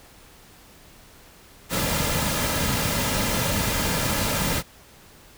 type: noise with comb filter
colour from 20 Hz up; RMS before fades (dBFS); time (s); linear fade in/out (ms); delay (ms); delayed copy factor
pink; -24; 1.69-4.63; 50; 2.7; -0.5
effects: pink hiss -50 dBFS RMS until 5.37 s